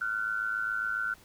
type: tone pair together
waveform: sine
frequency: 1392.7 / 1500 Hz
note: F6 / F#6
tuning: -5 / +23 cents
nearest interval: minor second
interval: 128 cents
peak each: -32 / -31 dBFS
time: 0.01-1.14 s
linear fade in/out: 5 ms
effects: pink hiss -57 dBFS RMS until 1.24 s